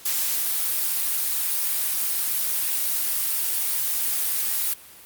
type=noise; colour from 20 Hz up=blue; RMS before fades=-24 dBFS; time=0.05-4.74 s; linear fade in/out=10 ms; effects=white hiss -46 dBFS RMS until 5.05 s + Opus 48 kbps